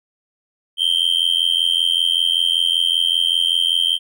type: tone with amplitude modulation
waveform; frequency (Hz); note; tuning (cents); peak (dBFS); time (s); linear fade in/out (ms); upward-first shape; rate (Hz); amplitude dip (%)
triangle; 3136; G7; 0; -9; 0.77-3.99; 50; sine; 85.2; 100
effects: none